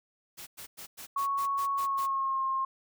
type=noise bursts; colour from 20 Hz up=white; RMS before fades=-44 dBFS; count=9; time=0.37-2.07 s; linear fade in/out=20 ms; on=100 ms; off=100 ms
type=tone with pitch glide; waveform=sine; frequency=1108.7 to 1066.6 Hz; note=C#6 to C6; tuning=0 to +33 cents; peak=-27 dBFS; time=1.16-2.65 s; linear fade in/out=5 ms; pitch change=-67 cents; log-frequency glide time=1.74-2.43 s
effects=none